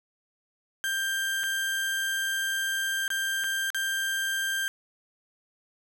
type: tone with dropouts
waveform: 35% pulse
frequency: 1583 Hz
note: G6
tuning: 17 cents sharp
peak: -25 dBFS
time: 0.84-4.68 s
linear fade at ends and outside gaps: 0 ms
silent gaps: 1.434-1.438 / 3.079-3.103 / 3.438-3.442 / 3.703-3.746 s
effects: none